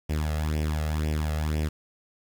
sawtooth tone with flanger, 76.8 Hz, D#2, 22 cents flat, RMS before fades -27 dBFS, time 0.09-1.69 s, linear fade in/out 10 ms, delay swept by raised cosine 0.36 to 1.56 ms, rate 2 Hz, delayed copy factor +0.7, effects 8-bit

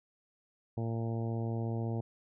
harmonic tone, 114.5 Hz, A#2, 31 cents flat, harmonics 1 / 2 / 3 / 4 / 5 / 6 / 7 / 8, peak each -33 / -39 / -42 / -44 / -48 / -48 / -50 / -56 dBFS, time 0.77-2.01 s, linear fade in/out 5 ms, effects none

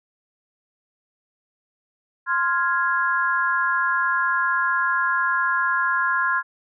sine chord, F minor, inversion second, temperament equal, 1046.5 / 1396.9 / 1661.2 Hz, C6 / F6 / Ab6, 0 / 0 / 0 cents, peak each -23 dBFS, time 2.26-6.43 s, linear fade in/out 50 ms, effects none

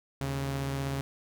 sawtooth tone pair together, 76.6 / 137.28 Hz, D#2 / C#3, -27 / -16 cents, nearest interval minor seventh, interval 1011 cents, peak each -35 / -27 dBFS, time 0.21-1.01 s, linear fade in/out 0 ms, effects none

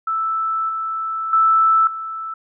sine tone with level steps, 1318.5 Hz, E6, in tune, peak -18 / -21 / -11 / -25 dBFS, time 0.07-2.34 s, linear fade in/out 5 ms, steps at 0.69 / 1.33 / 1.87 s, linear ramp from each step 2 ms, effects none

